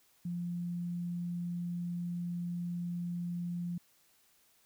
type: tone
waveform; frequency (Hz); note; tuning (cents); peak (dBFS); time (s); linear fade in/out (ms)
sine; 174.2; F3; -4; -34; 0.25-3.78; 5
effects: white hiss -68 dBFS RMS until 4.65 s